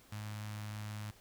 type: tone with notch filter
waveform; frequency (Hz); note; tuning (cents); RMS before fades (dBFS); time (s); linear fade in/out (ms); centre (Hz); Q
sawtooth; 105.7; G#2; +31; -43; 0.12-1.11; 5; 400; 0.5
effects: pink hiss -62 dBFS RMS until 1.2 s